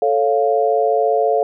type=chord; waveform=sine; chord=A augmented; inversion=none; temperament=equal; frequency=440 / 554.4 / 698.5 Hz; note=A4 / C#5 / E#5; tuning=0 / 0 / 0 cents; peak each=-17 / -19 / -17 dBFS; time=0.02-1.43 s; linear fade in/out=2 ms; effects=none